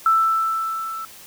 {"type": "tone with level ramp", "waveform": "sine", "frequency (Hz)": 1325, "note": "E6", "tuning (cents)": 9, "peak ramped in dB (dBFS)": [-12, -28], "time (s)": [0.06, 1.05], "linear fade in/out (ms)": 2, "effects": ["white hiss -43 dBFS RMS until 1.26 s"]}